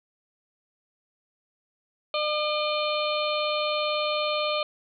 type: harmonic tone with a mistuned harmonic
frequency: 603 Hz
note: D5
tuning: 46 cents sharp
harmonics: 1 / 2 / 4 / 5 / 6 / 7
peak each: -27 / -30 / -33 / -34 / -35 / -35 dBFS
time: 2.14-4.63 s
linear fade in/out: 2 ms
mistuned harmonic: 5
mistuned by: +20 cents
effects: none